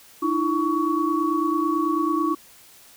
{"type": "tone cluster", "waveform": "sine", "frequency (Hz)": [304.9, 334, 1123], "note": ["D#4", "E4", "C#6"], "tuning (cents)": [-35, 23, 22], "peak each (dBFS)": -24, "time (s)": [0.22, 2.35], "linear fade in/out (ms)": 10, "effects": ["white hiss -50 dBFS RMS until 2.96 s"]}